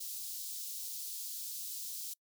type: high-pass noise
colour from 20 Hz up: white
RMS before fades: -42 dBFS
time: 0-2.14 s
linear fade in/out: 10 ms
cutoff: 4000 Hz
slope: 24 dB/octave
effects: noise-tail reverb RT60 0.1 s tail -26 dB re dry